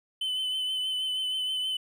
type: tone with vibrato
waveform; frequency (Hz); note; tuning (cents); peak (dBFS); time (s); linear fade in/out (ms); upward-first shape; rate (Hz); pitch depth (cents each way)
triangle; 3036; F#7; +44; -26; 0.21-1.77; 5; triangle; 6.3; 30
effects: none